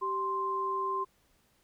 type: tone pair together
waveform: sine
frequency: 387.2 / 1046.5 Hz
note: G4 / C6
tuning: -21 / 0 cents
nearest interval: octave + perfect fourth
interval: 1721 cents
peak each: -36 / -30 dBFS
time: 0.01-1.05 s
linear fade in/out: 20 ms
effects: pink hiss -69 dBFS RMS until 1.63 s